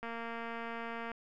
click train, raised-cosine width 0.5 ms, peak -27 dBFS, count 252, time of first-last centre 0.03-1.117 s, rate 231 Hz, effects none

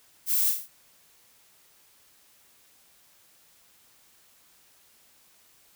violet noise with echo, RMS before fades -25 dBFS, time 0.26-0.54 s, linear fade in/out 50 ms, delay 37 ms, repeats 4, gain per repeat -5 dB, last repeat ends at 0.688 s, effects white hiss -60 dBFS RMS until 5.75 s

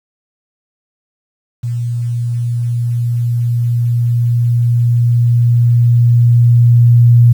sine tone with level ramp, 119.2 Hz, A#2, 39 cents sharp, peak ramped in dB -15 to -3 dBFS, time 1.63-7.33 s, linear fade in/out 10 ms, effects 7-bit

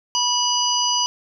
harmonic tone with a mistuned harmonic, 977 Hz, B5, 19 cents flat, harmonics 1 / 3 / 5 / 6, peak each -23 / -23 / -23 / -23 dBFS, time 0.15-1.06 s, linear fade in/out 0 ms, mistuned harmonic 6, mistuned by +44 cents, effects none

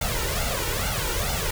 pink noise with flanger, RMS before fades -26 dBFS, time 0.01-1.51 s, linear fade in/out 5 ms, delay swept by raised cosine 1.4 to 2.17 ms, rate 2.3 Hz, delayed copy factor +0.8, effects none

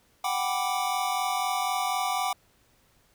square chord, G major seventh, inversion third, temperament equal, 740 / 784 / 987.8 / 1174.7 Hz, F#5 / G5 / B5 / D6, 0 / 0 / 0 / 0 cents, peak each -31 / -32 / -35 / -32 dBFS, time 0.24-2.33 s, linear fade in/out 5 ms, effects pink hiss -64 dBFS RMS until 3.14 s

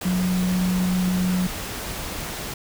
sine tone in noise, 182.6 Hz, F#3, 23 cents flat, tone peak -19 dBFS, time 0.05-1.47 s, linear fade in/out 5 ms, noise pink, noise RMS -31 dBFS, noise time 0.01-2.54 s, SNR +9 dB, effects none

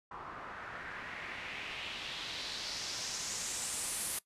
white noise with low-pass filter sweep, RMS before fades -41 dBFS, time 0.11-4.19 s, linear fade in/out 5 ms, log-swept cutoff 1100 to 11000 Hz, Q 2.5, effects noise-tail reverb RT60 0.1 s tail -19 dB re dry + resampled to 32000 Hz

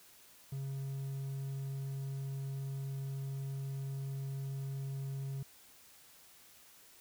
triangle tone, 136.2 Hz, C#3, 30 cents flat, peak -35 dBFS, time 0.52-5.43 s, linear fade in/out 5 ms, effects white hiss -60 dBFS RMS until 7 s

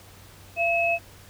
sine tone pair together, 680 / 2578 Hz, F5 / E7, -46 / -39 cents, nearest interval octave + major seventh, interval 2307 cents, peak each -23 dBFS, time 0.56-0.99 s, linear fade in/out 50 ms, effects added 95 Hz sine -51 dBFS peak until 1.29 s + pink hiss -50 dBFS RMS until 1.29 s

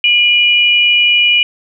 sine tone pair together, 2421 / 2928 Hz, D#7 / F#7, -48 / -19 cents, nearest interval minor third, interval 329 cents, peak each -10 dBFS, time 0.04-1.43 s, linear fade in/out 2 ms, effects none

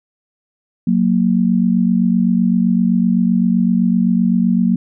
sine tone pair together, 183.8 / 231.6 Hz, F#3 / A#3, -11 / -11 cents, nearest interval major third, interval 400 cents, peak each -14 dBFS, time 0.87-4.76 s, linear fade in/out 5 ms, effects none

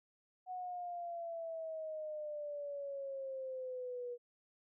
sine exponential sweep, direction down, 740 to 481.9 Hz, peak -40 dBFS, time 0.46-4.18 s, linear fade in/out 50 ms, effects none

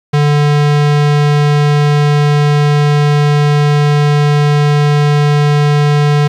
square tone, 146.83 Hz, D3, in tune, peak -8 dBFS, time 0.13-6.28 s, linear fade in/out 10 ms, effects low-pass 5000 Hz 12 dB/octave + 7-bit

